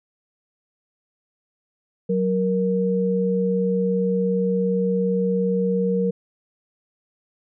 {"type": "tone pair together", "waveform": "sine", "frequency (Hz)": [186, 468.7], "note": ["F#3", "A#4"], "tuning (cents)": [9, 9], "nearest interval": "octave + major third", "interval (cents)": 1600, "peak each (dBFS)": -21, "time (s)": [2.09, 6.11], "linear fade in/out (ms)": 10, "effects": []}